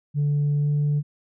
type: tone with pitch glide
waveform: sine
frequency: 145.7 to 146.71 Hz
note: D3 to D3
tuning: -13 to -1 cents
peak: -17 dBFS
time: 0.14-1.03 s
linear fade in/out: 50 ms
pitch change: +12 cents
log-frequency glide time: 0.59-0.67 s
effects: tanh soft clip ceiling -17 dBFS